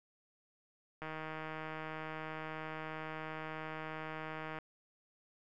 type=click train; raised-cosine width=0.5 ms; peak=-28 dBFS; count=561; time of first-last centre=1.02-4.587 s; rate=157 Hz; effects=none